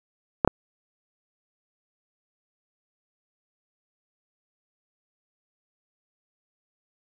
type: clicks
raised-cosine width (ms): 1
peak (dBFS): -4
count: 2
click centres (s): 0.448 / 0.476
effects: none